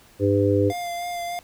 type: harmonic tone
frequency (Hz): 100.4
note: G2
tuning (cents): +42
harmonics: 1 / 3 / 4 / 5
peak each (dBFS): -22 / -22 / -22 / -22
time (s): 0.19-0.73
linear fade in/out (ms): 50
type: tone with vibrato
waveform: square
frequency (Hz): 698.5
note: F5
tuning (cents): 0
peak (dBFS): -28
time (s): 0.7-1.39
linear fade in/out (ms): 0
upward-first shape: sine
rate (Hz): 3.3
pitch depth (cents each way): 18
effects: pink hiss -53 dBFS RMS until 1.43 s